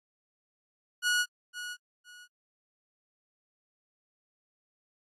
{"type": "tone with echo", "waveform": "sawtooth", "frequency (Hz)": 1458, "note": "F#6", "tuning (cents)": -26, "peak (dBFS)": -21, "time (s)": [1.02, 1.26], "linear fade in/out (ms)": 50, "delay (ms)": 510, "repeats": 2, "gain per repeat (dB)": -12, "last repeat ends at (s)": 2.28, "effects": ["low-pass 12000 Hz 12 dB/octave", "AAC 32 kbps"]}